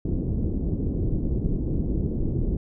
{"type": "low-pass noise", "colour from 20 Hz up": "pink", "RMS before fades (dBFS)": -25, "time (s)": [0.05, 2.57], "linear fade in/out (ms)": 5, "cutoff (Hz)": 360, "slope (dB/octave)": 24, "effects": []}